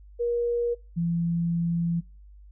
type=tone pair in turn; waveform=sine; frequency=475.6 / 169.47 Hz; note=A#4 / E3; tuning=+35 / +48 cents; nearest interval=octave + tritone; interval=1787 cents; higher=first; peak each=-23 dBFS; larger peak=neither; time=0.19-0.75 / 0.96-2.01 s; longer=second; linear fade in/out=20 ms; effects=noise-tail reverb RT60 0.3 s tail -24 dB re dry + added 50 Hz sine -46 dBFS peak until 2.51 s